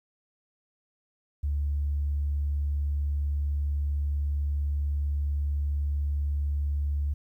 sine tone, 72.2 Hz, D2, 29 cents flat, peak -24 dBFS, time 1.43-7.14 s, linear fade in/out 10 ms, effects tanh soft clip ceiling -20 dBFS + 11-bit

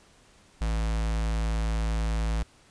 square tone with notch filter, 54.7 Hz, A1, 9 cents flat, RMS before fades -27 dBFS, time 0.61-2.43 s, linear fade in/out 5 ms, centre 340 Hz, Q 1.8, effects pink hiss -58 dBFS RMS until 2.7 s + resampled to 22050 Hz

